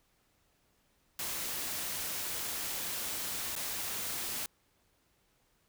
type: noise with dropouts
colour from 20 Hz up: white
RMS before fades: -37 dBFS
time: 1.19-4.46 s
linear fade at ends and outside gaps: 2 ms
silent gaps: 3.554-3.562 s
effects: pink hiss -72 dBFS RMS until 5.68 s